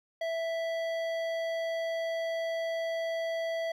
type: tone with hard clipping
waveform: sine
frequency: 659.3 Hz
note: E5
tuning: in tune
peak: -32 dBFS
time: 0.21-3.72 s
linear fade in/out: 5 ms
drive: 12 dB
effects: none